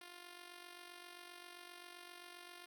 5% pulse tone with amplitude modulation, 351.7 Hz, F4, 12 cents sharp, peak -39 dBFS, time 0.01-2.66 s, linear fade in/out 5 ms, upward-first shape sine, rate 47.6 Hz, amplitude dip 60%, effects none

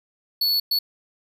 square tone bursts at uneven times, 4422 Hz, C#8, 5 cents flat, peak -19 dBFS, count 2, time 0.41-0.6 / 0.71-0.79 s, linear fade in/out 5 ms, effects none

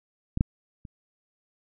clicks, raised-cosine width 5 ms, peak -14 / -8 / -29 dBFS, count 3, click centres 0.374 / 0.409 / 0.852 s, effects none

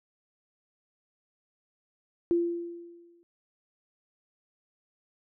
sine tone with exponential decay, 342.9 Hz, F4, 32 cents flat, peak -20 dBFS, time 2.31-3.23 s, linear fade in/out 0 ms, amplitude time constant 200 ms, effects none

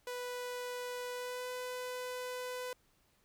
sawtooth tone with pitch glide, 493.9 to 500.5 Hz, B4 to B4, 0 to +23 cents, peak -35 dBFS, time 0.07-2.73 s, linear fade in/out 2 ms, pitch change +23 cents, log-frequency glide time 1.13-1.47 s, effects pink hiss -72 dBFS RMS until 3.24 s

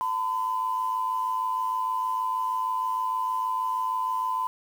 sine tone pair together, 905.6 / 1012 Hz, A5 / B5, +50 / +42 cents, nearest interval major second, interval 192 cents, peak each -31 / -25 dBFS, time 0.01-4.47 s, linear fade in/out 0 ms, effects tanh soft clip ceiling -17 dBFS + 8-bit

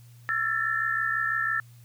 sine tone cluster, 1339 / 1733 / 1799 Hz, E6 / A6 / A6, +27 / -27 / +38 cents, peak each -29 / -29 / -28 dBFS, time 0.29-1.6 s, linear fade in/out 0 ms, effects added 119 Hz sine -48 dBFS peak until 1.84 s + white hiss -61 dBFS RMS until 1.84 s

